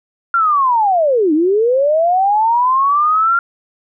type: linear two-way sweep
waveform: sine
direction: down then up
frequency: 1396.9 to 293.7 to 1396.9 Hz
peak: -10 dBFS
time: 0.34-3.39 s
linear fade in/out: 2 ms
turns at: 1.33 s
effects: none